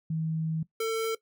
sine / square tone pair in turn, 160 / 448 Hz, D#3 / A4, +49 / +31 cents, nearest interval octave + tritone, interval 1782 cents, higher second, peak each -27 dBFS, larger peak neither, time 0.1-0.63 / 0.8-1.15 s, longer first, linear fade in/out 5 ms, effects noise-tail reverb RT60 0.1 s tail -18 dB re dry

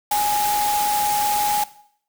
sine tone in noise, 830.6 Hz, G#5, in tune, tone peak -18 dBFS, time 0.11-1.64 s, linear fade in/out 5 ms, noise white, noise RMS -26 dBFS, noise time 0.11-1.64 s, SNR +5 dB, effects noise-tail reverb RT60 0.6 s tail -17 dB re dry

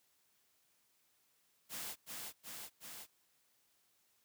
white noise with echo, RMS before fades -44 dBFS, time 1.69-1.96 s, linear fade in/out 50 ms, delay 370 ms, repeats 3, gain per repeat -2 dB, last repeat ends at 3.07 s, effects white hiss -75 dBFS RMS until 4.24 s + high-pass 60 Hz 12 dB/octave

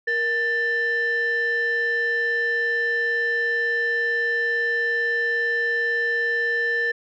sine tone pair together, 469.1 / 1771.1 Hz, A#4 / A6, +11 / +11 cents, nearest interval octave + major seventh, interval 2300 cents, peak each -25 / -19 dBFS, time 0.07-6.92 s, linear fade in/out 10 ms, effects tanh soft clip ceiling -17 dBFS

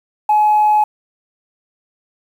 sine tone, 847 Hz, G#5, 34 cents sharp, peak -8 dBFS, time 0.29-0.84 s, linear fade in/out 5 ms, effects tanh soft clip ceiling -6 dBFS + 7-bit

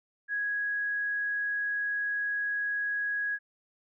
sine tone, 1661.2 Hz, G#6, in tune, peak -28 dBFS, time 0.28-3.39 s, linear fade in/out 50 ms, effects none

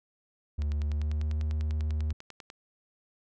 triangle tone with pitch glide, 73.4 to 76.56 Hz, D2 to D#2, 0 to -27 cents, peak -25 dBFS, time 0.58-2.13 s, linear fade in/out 10 ms, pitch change +73 cents, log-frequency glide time 0.76-1.39 s
click train, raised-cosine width 0.2 ms, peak -27 dBFS, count 20, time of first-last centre 0.62-2.501 s, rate 10.1 Hz
effects none

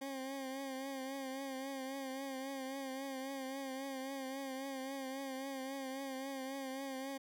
20% pulse tone with vibrato, 268.2 Hz, C4, 43 cents sharp, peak -36 dBFS, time 0.01-7.18 s, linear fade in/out 10 ms, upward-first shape triangle, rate 3.7 Hz, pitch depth 54 cents each way, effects none

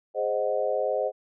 sine chord, Ab dominant seventh, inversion none, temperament equal, 415.3 / 523.3 / 622.3 / 740 Hz, Ab4 / C5 / Eb5 / Gb5, 0 / 0 / 0 / 0 cents, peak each -31 / -27 / -28 / -33 dBFS, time 0.14-1.12 s, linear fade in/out 50 ms, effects none

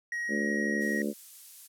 triangle tone, 1893 Hz, A#6, 26 cents sharp, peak -29 dBFS, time 0.12-1.02 s, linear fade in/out 2 ms
harmonic tone, 71.9 Hz, D2, 36 cents flat, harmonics 3 / 4 / 5 / 6 / 7 / 8, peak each -31 / -35 / -36 / -40 / -39 / -41 dBFS, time 0.28-1.14 s, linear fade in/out 50 ms
violet noise, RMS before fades -44 dBFS, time 0.8-1.68 s, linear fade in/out 20 ms
effects low-pass 12000 Hz 12 dB/octave

